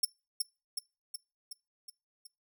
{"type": "tone with echo", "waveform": "15% pulse", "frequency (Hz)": 5400, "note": "E8", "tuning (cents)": 41, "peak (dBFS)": -18, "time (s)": [0.03, 0.05], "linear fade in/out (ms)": 5, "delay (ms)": 370, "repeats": 6, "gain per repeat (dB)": -4, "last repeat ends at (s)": 2.27, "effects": ["noise-tail reverb RT60 0.3 s tail -24 dB re dry"]}